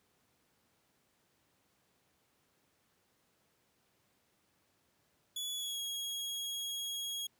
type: tone with pitch glide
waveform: sawtooth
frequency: 3411 to 3304 Hz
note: G#7 to G#7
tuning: +46 to -10 cents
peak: -34 dBFS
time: 5.36-7.27 s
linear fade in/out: 5 ms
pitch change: -56 cents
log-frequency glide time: 5.54-5.8 s
effects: pink hiss -74 dBFS RMS until 7.39 s + high-pass 100 Hz 12 dB/octave